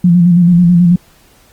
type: tone with vibrato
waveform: sine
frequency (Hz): 174.61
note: F3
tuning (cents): 0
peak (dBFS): -4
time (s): 0.04-0.96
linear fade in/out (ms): 5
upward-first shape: square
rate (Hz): 9.2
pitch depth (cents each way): 41
effects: pink hiss -47 dBFS RMS until 1.52 s + Opus 24 kbps